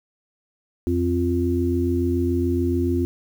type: harmonic tone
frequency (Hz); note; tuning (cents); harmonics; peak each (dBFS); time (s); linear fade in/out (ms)
87; F2; -6; 1 / 3 / 4; -23 / -23 / -23; 0.87-3.05; 0
effects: 8-bit